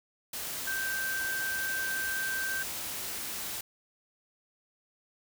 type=tone in noise; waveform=sine; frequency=1562 Hz; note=G6; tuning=7 cents flat; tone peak=-31 dBFS; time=0.67-2.63 s; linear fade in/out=5 ms; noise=white; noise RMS=-37 dBFS; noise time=0.33-3.61 s; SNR=+3 dB; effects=none